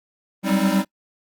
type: tone cluster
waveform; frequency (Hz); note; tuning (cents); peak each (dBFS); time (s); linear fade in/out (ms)
square; 189.8 / 198.6 / 262.3 / 311.9; F#3 / G3 / C4 / D#4; +44 / +23 / +4 / +4; -22 / -21 / -27 / -26; 0.43-0.85; 50
effects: noise-tail reverb RT60 0.1 s tail -23 dB re dry + Opus 24 kbps